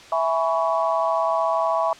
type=chord; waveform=sine; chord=C# minor seventh; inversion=first; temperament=equal with one note detuned; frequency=659.3 / 830.6 / 987.8 / 1121 Hz; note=E5 / G#5 / B5 / C#6; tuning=0 / 0 / 0 / +19 cents; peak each=-22 / -27 / -25 / -25 dBFS; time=0.12-1.93 s; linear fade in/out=2 ms; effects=white hiss -44 dBFS RMS until 1.99 s + low-pass 5000 Hz 12 dB/octave

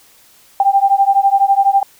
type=beating tone pair; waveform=sine; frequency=784 / 796 Hz; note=G5 / G5; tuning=0 / +26 cents; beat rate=12 Hz; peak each=-12 dBFS; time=0.6-1.83 s; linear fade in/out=2 ms; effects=white hiss -48 dBFS RMS until 1.99 s

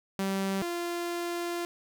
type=tone pair in turn; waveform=sawtooth; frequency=194 / 345.7 Hz; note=G3 / F4; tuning=-18 / -18 cents; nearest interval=minor seventh; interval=1000 cents; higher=second; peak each=-24 / -27 dBFS; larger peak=first; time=0.19-0.62 / 0.62-1.65 s; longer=second; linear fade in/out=0 ms; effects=none

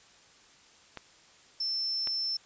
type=clicks; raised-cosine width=0.3 ms; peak=-23 dBFS; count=2; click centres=0.973 / 2.073 s
type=tone; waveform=sine; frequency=5330 Hz; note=E8; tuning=18 cents sharp; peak=-29 dBFS; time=1.6-2.37 s; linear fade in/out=5 ms
effects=white hiss -58 dBFS RMS until 2.45 s + resampled to 16000 Hz

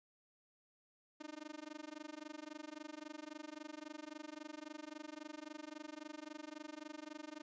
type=tone with amplitude modulation; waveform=sawtooth; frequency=304.6 Hz; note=D#4; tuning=37 cents flat; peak=-40 dBFS; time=1.2-7.42 s; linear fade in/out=10 ms; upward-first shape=sine; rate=23.7 Hz; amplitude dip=100%; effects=resampled to 16000 Hz

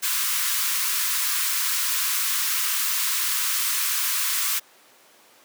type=high-pass noise; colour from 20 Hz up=white; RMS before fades=-24 dBFS; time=0.02-4.6 s; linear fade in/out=20 ms; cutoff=980 Hz; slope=96 dB/octave; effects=pink hiss -53 dBFS RMS until 5.44 s + high-pass 400 Hz 12 dB/octave

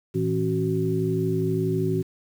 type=tone cluster; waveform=sine; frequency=112.3 / 164.6 / 270.1 / 372.1 Hz; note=A2 / E3 / C#4 / F#4; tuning=+36 / -2 / -45 / +10 cents; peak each=-28 / -26 / -30 / -25 dBFS; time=0.14-2.03 s; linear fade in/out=20 ms; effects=8-bit

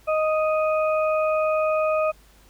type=harmonic tone; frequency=623 Hz; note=D#5; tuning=2 cents sharp; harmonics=1 / 2 / 4; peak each=-20 / -26 / -32 dBFS; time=0.07-2.12 s; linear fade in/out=20 ms; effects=added 50 Hz sine -53 dBFS peak until 2.49 s + pink hiss -56 dBFS RMS until 2.49 s

